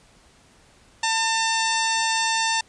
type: harmonic tone with a mistuned harmonic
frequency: 899 Hz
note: A5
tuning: 37 cents sharp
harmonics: 1 / 2 / 3 / 4 / 5 / 6 / 7 / 8 / 9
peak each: -24 / -27 / -29 / -30 / -31 / -32 / -32 / -33 / -34 dBFS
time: 1.03-2.61 s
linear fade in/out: 5 ms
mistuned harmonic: 7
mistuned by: -66 cents
effects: pink hiss -55 dBFS RMS until 2.68 s + resampled to 22050 Hz